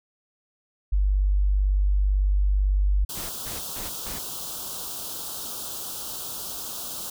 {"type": "tone", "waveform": "sine", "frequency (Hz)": 49, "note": "G1", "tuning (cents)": 0, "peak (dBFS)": -18, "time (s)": [0.92, 3.05], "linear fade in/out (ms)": 10}
{"type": "band-stop noise", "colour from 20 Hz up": "white", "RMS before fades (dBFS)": -34, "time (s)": [3.09, 7.1], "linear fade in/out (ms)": 5, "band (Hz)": [1400, 3000], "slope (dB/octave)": 48}
{"type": "noise bursts", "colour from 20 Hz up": "pink", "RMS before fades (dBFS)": -37, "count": 4, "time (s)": [3.15, 4.2], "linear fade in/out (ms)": 20, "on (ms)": 150, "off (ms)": 150}
{"effects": []}